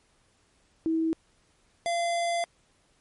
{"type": "tone pair in turn", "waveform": ["sine", "square"], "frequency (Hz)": [323.6, 685.7], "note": ["E4", "F5"], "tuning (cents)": [-32, -32], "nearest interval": "octave + minor second", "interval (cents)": 1300, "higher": "second", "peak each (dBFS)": [-23, -26], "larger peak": "first", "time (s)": [[0.86, 1.13], [1.86, 2.44]], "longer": "second", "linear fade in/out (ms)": 0, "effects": ["pink hiss -66 dBFS RMS until 3 s", "MP3 48 kbps"]}